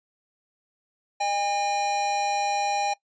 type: tone pair together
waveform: square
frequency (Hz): 609.4 / 810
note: D#5 / G#5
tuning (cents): -36 / -43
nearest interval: perfect fourth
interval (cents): 493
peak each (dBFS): -35 / -24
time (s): 1.2-2.94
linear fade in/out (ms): 10
effects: noise-tail reverb RT60 0.1 s tail -20 dB re dry + resampled to 16000 Hz